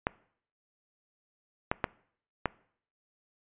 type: clicks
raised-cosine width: 0.5 ms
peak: -11 dBFS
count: 4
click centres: 0.069 / 1.715 / 1.842 / 2.457 s
effects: noise-tail reverb RT60 0.6 s tail -22 dB re dry + resampled to 8000 Hz